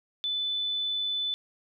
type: tone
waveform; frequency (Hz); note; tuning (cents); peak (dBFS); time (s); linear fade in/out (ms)
sine; 3501; A7; -9; -27; 0.24-1.34; 0
effects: none